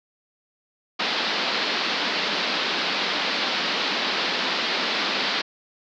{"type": "band-pass noise", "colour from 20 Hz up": "white", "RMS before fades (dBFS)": -25, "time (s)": [0.99, 5.42], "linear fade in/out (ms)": 10, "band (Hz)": [180, 4700], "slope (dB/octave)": 48, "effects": []}